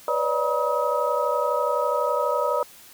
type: tone cluster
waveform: sine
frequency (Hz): 494 / 569 / 601 / 961 / 1270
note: B4 / C#5 / D5 / B5 / D#6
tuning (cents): 0 / +45 / +40 / -48 / +35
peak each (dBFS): -27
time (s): 0.08-2.63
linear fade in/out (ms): 2
effects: white hiss -48 dBFS RMS until 2.93 s